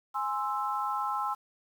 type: chord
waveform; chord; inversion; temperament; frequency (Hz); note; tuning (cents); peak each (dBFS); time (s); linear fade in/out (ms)
sine; Ab augmented; none; equal; 830.6 / 1046.5 / 1318.5; Ab5 / C6 / E6; 0 / 0 / 0; -33; 0.14-1.35; 20
effects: 9-bit